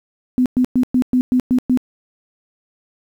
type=tone bursts; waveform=sine; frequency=252.1 Hz; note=B3; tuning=36 cents sharp; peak=-11 dBFS; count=8; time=0.38-1.774 s; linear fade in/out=0 ms; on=78 ms; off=110 ms; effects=8-bit